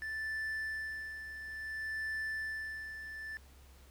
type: tone with tremolo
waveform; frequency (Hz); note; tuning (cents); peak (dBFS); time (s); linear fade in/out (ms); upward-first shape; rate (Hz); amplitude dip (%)
triangle; 1760; A6; 0; -33; 0.02-3.37; 0; sine; 0.58; 60
effects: added 67 Hz sine -56 dBFS peak until 3.9 s + pink hiss -63 dBFS RMS until 3.9 s